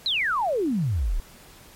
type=exponential sweep; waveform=sine; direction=down; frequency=4186 to 30.91 Hz; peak=-21 dBFS; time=0.06-1.2 s; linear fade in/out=0 ms; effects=pink hiss -49 dBFS RMS until 1.75 s + MP3 64 kbps